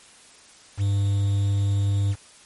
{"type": "tone with quantisation", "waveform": "triangle", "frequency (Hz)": 100, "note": "G2", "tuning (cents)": 35, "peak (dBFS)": -17, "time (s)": [0.77, 2.16], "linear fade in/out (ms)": 50, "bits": 7, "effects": ["white hiss -50 dBFS RMS until 2.45 s", "MP3 48 kbps"]}